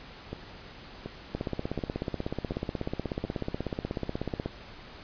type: two click trains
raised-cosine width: 2 ms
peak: -22 / -17 dBFS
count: 5 / 52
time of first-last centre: 0.33-3.25 / 1.35-4.46 s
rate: 1.37 / 16.4 Hz
effects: pink hiss -47 dBFS RMS until 5.03 s + resampled to 11025 Hz